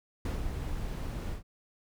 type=noise with ADSR envelope; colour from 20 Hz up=brown; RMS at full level=-30 dBFS; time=0.25-1.43 s; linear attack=4 ms; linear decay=140 ms; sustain=-5 dB; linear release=110 ms; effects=none